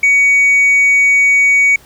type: tone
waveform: sine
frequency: 2250 Hz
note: C#7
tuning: 25 cents sharp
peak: -4 dBFS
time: 0.03-1.76 s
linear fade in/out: 5 ms
effects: tanh soft clip ceiling -6 dBFS + pink hiss -44 dBFS RMS until 1.85 s